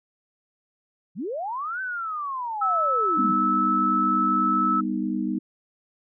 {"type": "linear two-way sweep", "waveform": "sine", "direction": "up then down", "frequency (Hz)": [142.7, 1549, 142.7], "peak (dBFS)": -27, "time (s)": [1.15, 3.34], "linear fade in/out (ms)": 50, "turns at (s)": 1.81}
{"type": "tone", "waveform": "sine", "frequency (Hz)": 1305, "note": "E6", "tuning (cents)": -18, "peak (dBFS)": -20, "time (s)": [2.61, 4.81], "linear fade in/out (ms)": 10}
{"type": "chord", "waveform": "sine", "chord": "G augmented", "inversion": "none", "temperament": "equal with one note detuned", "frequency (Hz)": [198.85, 246.9, 311.1], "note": ["G3", "B3", "D#4"], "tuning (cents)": [25, 0, 0], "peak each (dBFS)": -28, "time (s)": [3.17, 5.39], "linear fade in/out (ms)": 10}
{"effects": []}